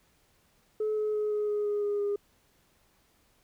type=tone with pitch steps; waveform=sine; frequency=429.4 / 426.2 / 423 / 419.8 / 416.7 / 413.6 / 410.5 / 407.4 Hz; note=A4 / G#4 / G#4 / G#4 / G#4 / G#4 / G#4 / G#4; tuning=-42 / +45 / +32 / +19 / +6 / -7 / -20 / -33 cents; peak=-25 dBFS; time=0.8-2.16 s; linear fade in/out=5 ms; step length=170 ms; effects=tanh soft clip ceiling -24 dBFS + pink hiss -67 dBFS RMS until 3.43 s

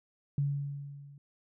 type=tone with level ramp; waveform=sine; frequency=141.8 Hz; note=C#3; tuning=40 cents sharp; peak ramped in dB=-25 to -50 dBFS; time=0.38-1.18 s; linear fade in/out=2 ms; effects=none

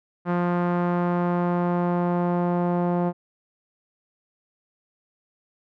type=tone with low-pass filter sweep; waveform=sawtooth; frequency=175.6 Hz; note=F3; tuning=10 cents sharp; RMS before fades=-23 dBFS; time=0.25-3.13 s; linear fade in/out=50 ms; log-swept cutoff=1300 to 820 Hz; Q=1.5; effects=none

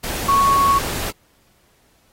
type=tone in noise; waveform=sine; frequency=1108.7 Hz; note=C#6; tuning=in tune; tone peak=-12 dBFS; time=0.28-0.79 s; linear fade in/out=10 ms; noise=pink; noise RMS=-26 dBFS; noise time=0.03-1.11 s; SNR=+11 dB; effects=pink hiss -59 dBFS RMS until 2.12 s + AAC 48 kbps

